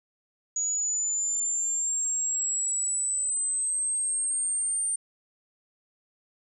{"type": "linear sweep", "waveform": "sine", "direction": "up", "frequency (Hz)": [6790, 8870], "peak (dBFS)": -25, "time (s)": [0.56, 4.96], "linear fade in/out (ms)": 5, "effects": []}